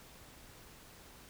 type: silence
effects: pink hiss -56 dBFS RMS until 1.29 s